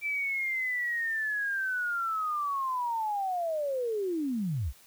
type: linear sweep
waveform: sine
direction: down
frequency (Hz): 2340 to 52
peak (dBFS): -28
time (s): 0.01-4.73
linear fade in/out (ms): 50
effects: white hiss -57 dBFS RMS until 4.86 s